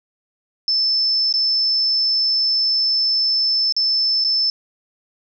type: tone with dropouts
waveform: sine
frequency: 5274 Hz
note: E8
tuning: in tune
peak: -15 dBFS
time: 0.68-4.5 s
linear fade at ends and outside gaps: 1 ms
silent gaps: 1.326-1.339 / 3.724-3.765 / 4.24-4.247 s
effects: none